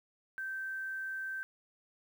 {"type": "tone with quantisation", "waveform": "sine", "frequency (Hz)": 1555, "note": "G6", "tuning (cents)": -14, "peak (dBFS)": -36, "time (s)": [0.38, 1.43], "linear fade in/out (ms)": 0, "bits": 10, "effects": []}